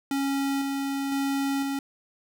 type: tone with tremolo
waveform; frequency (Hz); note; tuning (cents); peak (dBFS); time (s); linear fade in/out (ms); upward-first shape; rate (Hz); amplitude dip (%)
square; 275.8; C#4; -9; -25; 0.11-1.79; 2; square; 0.99; 25
effects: none